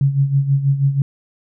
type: tone with tremolo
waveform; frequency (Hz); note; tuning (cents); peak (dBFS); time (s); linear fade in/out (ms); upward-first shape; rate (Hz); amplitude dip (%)
sine; 138.59; C#3; 0; -10; 0.01-1.02; 2; sine; 6.2; 70
effects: none